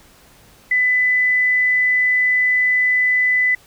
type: tone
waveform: sine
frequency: 2000 Hz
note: B6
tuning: 21 cents sharp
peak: -13 dBFS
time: 0.71-3.55 s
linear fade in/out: 5 ms
effects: pink hiss -49 dBFS RMS until 3.66 s